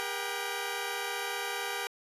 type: tone cluster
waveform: 10% pulse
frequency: 403.1 / 477.6 / 771 Hz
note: G4 / A#4 / G5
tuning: +48 / +42 / -29 cents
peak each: -29 dBFS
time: 0-1.87 s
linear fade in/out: 0 ms
effects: resampled to 32000 Hz